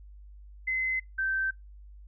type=tone pair in turn; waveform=sine; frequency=2050 / 1553.6 Hz; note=C7 / G6; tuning=-36 / -16 cents; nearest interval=perfect fourth; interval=480 cents; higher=first; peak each=-26 / -26 dBFS; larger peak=neither; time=0.67-1 / 1.18-1.51 s; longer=neither; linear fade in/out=10 ms; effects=noise-tail reverb RT60 0.2 s tail -26 dB re dry + added 50 Hz sine -46 dBFS peak until 2.07 s